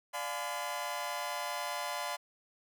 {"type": "chord", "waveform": "sawtooth", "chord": "D diminished seventh", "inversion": "none", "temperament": "just", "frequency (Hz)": [587.3, 704.8, 845.8, 1014.9], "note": ["D5", "F5", "Ab5", "Cb6"], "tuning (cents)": [0, 16, 31, 47], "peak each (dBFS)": [-38, -37, -39, -35], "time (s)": [0.13, 2.17], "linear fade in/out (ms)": 20, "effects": []}